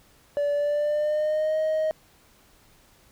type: tone with pitch glide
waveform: triangle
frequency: 578 to 626.7 Hz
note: D5 to D#5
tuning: -28 to +12 cents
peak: -19 dBFS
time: 0.37-1.91 s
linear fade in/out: 0 ms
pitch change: +140 cents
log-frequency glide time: 0.53-1.58 s
effects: tanh soft clip ceiling -16 dBFS + pink hiss -58 dBFS RMS until 3.11 s